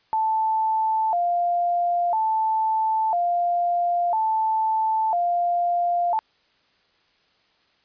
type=tone with vibrato; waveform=sine; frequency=784 Hz; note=G5; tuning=in tune; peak=-19 dBFS; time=0.13-6.19 s; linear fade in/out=0 ms; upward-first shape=square; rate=0.5 Hz; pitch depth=200 cents each way; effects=white hiss -63 dBFS RMS until 7.84 s + resampled to 11025 Hz